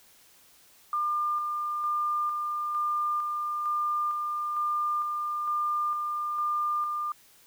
sine tone with tremolo, 1200 Hz, D6, 37 cents sharp, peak -25 dBFS, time 0.93-7.12 s, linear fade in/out 2 ms, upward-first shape square, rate 1.1 Hz, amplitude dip 30%, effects white hiss -58 dBFS RMS until 7.46 s

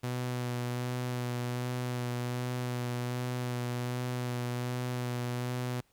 sawtooth tone with vibrato, 123.4 Hz, B2, 1 cent flat, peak -28 dBFS, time 0.03-5.81 s, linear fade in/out 10 ms, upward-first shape sine, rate 1.3 Hz, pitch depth 17 cents each way, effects pink hiss -70 dBFS RMS until 5.92 s

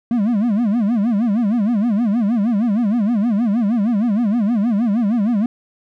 triangle tone with vibrato, 220 Hz, A3, in tune, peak -12 dBFS, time 0.11-5.46 s, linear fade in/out 2 ms, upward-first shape sine, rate 6.4 Hz, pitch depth 200 cents each way, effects none

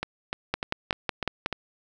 two click trains, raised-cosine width 0.3 ms, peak -9 / -13 dBFS, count 6 / 6, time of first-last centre 0.54-1.461 / 0.03-1.527 s, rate 5.43 / 3.34 Hz, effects none

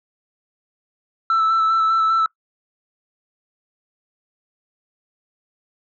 sine tone with vibrato, 1323 Hz, E6, 6 cents sharp, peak -12 dBFS, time 1.3-2.26 s, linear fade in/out 2 ms, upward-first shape square, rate 5 Hz, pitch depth 14 cents each way, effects noise-tail reverb RT60 0.1 s tail -22 dB re dry + tanh soft clip ceiling -13 dBFS

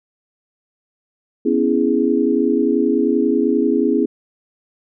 sine chord, C# minor seventh, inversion third, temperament equal, 246.9 / 277.2 / 329.6 / 415.3 Hz, B3 / C#4 / E4 / G#4, 0 / 0 / 0 / 0 cents, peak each -19 dBFS, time 1.45-4.06 s, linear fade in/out 10 ms, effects none

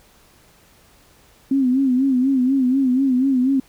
sine tone with vibrato, 261.6 Hz, C4, in tune, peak -14 dBFS, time 1.51-3.6 s, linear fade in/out 5 ms, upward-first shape sine, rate 4.1 Hz, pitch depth 90 cents each way, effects pink hiss -53 dBFS RMS until 3.68 s

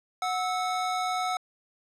square tone pair together, 734.7 / 1306 Hz, F#5 / E6, -12 / -17 cents, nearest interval minor seventh, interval 995 cents, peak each -29 / -32 dBFS, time 0.22-1.37 s, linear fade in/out 2 ms, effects low-pass 8000 Hz 12 dB/octave

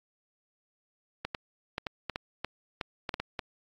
clicks, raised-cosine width 0.3 ms, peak -16 dBFS, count 12, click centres 1.25 / 1.348 / 1.781 / 1.868 / 2.097 / 2.159 / 2.446 / 2.812 / 3.092 / 3.141 / 3.2 / 3.392 s, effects AAC 64 kbps

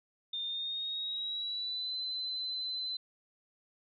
sine tone with pitch glide, 3624 to 4044 Hz, A#7 to B7, -50 to +40 cents, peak -34 dBFS, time 0.33-2.97 s, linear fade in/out 5 ms, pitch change +190 cents, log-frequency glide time 0.45-1.94 s, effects none

